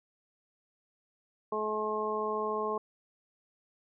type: harmonic tone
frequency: 214.2 Hz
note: A3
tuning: 46 cents flat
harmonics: 1 / 2 / 3 / 4 / 5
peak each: -42 / -33 / -39 / -39 / -34 dBFS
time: 1.52-2.78 s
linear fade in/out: 5 ms
effects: none